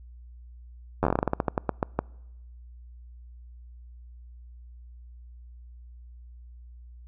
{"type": "slowing click train", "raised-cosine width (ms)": 1, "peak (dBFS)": -9, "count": 18, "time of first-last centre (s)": [1.03, 1.99], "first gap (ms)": 10, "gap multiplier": 1.19, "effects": ["noise-tail reverb RT60 1.0 s tail -26 dB re dry", "added 60 Hz sine -44 dBFS peak until 7.07 s"]}